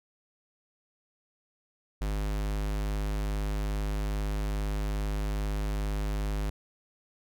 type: tone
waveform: square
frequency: 51.2 Hz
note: G#1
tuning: 24 cents flat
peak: -29 dBFS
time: 2.01-6.5 s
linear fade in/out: 5 ms
effects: none